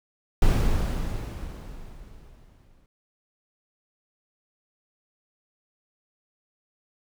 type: noise with exponential decay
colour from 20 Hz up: brown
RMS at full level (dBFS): -18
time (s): 0.42-2.86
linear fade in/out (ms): 2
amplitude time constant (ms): 530
effects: none